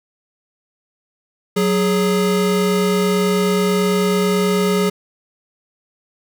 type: tone pair together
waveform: square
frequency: 185.35 / 416.1 Hz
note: F#3 / G#4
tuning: +3 / +3 cents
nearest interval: octave + major second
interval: 1400 cents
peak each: -18 dBFS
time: 1.56-4.9 s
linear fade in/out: 10 ms
effects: none